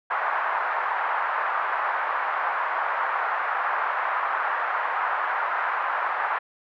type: band-pass noise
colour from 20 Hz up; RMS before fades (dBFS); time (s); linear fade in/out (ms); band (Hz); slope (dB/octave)
pink; -26; 0.1-6.39; 10; 830 to 1600; 24
effects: none